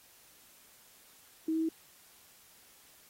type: tone with pitch steps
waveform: sine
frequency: 319.5 / 321.4 / 323.2 Hz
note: D#4 / E4 / E4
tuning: +46 / -44 / -34 cents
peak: -28 dBFS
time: 1.48-1.69 s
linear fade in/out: 5 ms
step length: 70 ms
effects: white hiss -60 dBFS RMS until 3.09 s + AAC 48 kbps